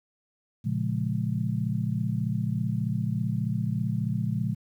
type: chord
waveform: sine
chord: Bb minor seventh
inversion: none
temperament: just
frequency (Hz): 116.54 / 139.85 / 174.81 / 209.8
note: Bb2 / Db3 / F3 / Ab3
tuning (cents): 0 / +16 / +2 / +18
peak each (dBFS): -29 / -31 / -31 / -32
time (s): 0.64-4.55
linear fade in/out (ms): 20
effects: 10-bit